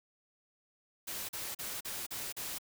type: noise bursts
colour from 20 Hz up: white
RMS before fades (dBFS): -40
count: 6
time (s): 1.07-2.585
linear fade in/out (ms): 10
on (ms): 220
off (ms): 39
effects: none